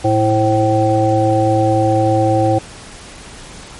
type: harmonic tone with a mistuned harmonic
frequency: 110 Hz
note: A2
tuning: in tune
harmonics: 1 / 3 / 5 / 7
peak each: -16 / -16 / -16 / -16 dBFS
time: 0.04-2.59 s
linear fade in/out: 10 ms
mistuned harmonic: 5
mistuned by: -54 cents
effects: pink hiss -35 dBFS RMS until 3.79 s + MP3 48 kbps